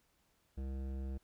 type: tone with hard clipping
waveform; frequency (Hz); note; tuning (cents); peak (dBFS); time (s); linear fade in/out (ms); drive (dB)
sine; 66.7; C2; +34; -40; 0.57-1.18; 10; 14
effects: pink hiss -75 dBFS RMS until 1.23 s